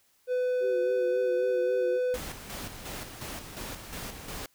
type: tone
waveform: triangle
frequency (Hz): 501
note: B4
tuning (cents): +25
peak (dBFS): -23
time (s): 0.27-2.18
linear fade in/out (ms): 50
type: tone with vibrato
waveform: sine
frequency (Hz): 372.5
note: F#4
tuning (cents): +12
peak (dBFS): -30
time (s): 0.6-2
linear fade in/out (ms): 50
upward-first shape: sine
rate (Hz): 3.7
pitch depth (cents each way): 67
type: noise with tremolo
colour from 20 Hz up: pink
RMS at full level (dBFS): -38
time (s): 2.14-4.46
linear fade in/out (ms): 2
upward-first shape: square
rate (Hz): 2.8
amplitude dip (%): 50
effects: white hiss -67 dBFS RMS until 4.54 s

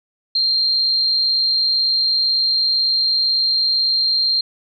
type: tone with amplitude modulation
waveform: sine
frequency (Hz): 4186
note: C8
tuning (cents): 0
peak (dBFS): -12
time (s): 0.35-4.41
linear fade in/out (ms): 5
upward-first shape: sine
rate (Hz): 140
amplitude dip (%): 50
effects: none

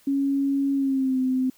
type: tone with pitch glide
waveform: sine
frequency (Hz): 276.7 to 258.2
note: C#4 to C4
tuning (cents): -3 to -23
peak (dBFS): -20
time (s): 0.07-1.5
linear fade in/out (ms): 5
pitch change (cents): -120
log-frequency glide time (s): 0.74-1.19
effects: white hiss -58 dBFS RMS until 1.57 s

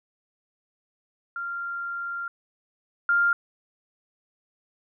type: tone pair in turn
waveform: sine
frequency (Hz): 1389 / 1398.7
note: F6 / F6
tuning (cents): -10 / +2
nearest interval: unison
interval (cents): 12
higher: second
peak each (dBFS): -29 / -18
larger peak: second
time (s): 1.36-2.28 / 3.09-3.33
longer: first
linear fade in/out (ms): 2
effects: none

